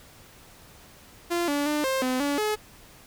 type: tone with pitch steps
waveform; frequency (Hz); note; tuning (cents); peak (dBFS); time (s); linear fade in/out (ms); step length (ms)
sawtooth; 345.1 / 288 / 298.6 / 529 / 255.4 / 285.9 / 425.5; F4 / D4 / D4 / C5 / C4 / D4 / G#4; -21 / -34 / +29 / +19 / -42 / -46 / +42; -20; 1.3-2.56; 20; 180
effects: pink hiss -51 dBFS RMS until 3.06 s